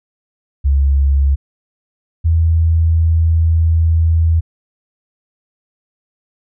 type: tone pair in turn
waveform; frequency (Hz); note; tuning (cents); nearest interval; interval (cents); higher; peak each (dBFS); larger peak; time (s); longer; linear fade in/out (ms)
sine; 69.3 / 81.84; C#2 / E2; 0 / -12; minor third; 288; second; -9; neither; 0.64-1.36 / 2.24-4.41; second; 20
effects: none